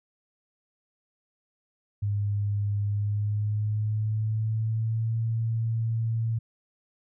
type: tone with pitch glide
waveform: sine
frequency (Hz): 102.3 to 113.51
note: G#2 to A#2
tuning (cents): -26 to -46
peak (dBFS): -24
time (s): 2.02-6.39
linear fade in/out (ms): 10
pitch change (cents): +180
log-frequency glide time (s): 2.85-5.18
effects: none